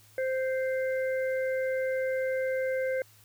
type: harmonic tone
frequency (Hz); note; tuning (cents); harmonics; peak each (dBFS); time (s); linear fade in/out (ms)
522; C5; -4; 1 / 3 / 4; -27 / -38 / -40; 0.18-3.02; 2
effects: added 106 Hz sine -60 dBFS peak until 3.24 s + white hiss -59 dBFS RMS until 3.24 s